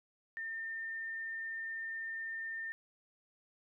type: tone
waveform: sine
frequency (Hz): 1808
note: A6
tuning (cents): +47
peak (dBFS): -38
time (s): 0.37-2.72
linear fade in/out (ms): 0
effects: none